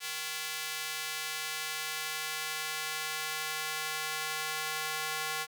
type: tone with high-pass filter sweep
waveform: square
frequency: 155.56 Hz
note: D#3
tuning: in tune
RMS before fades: -36 dBFS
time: 0-5.47 s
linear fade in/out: 50 ms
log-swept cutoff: 2200 to 1200 Hz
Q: 0.76
effects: none